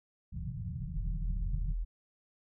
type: low-pass noise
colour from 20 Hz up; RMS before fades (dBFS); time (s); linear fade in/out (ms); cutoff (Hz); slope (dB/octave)
white; -39; 0.32-1.74; 20; 180; 96
type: tone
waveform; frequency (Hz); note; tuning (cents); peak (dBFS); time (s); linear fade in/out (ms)
sine; 41.2; E1; 0; -31; 0.95-1.85; 20
effects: none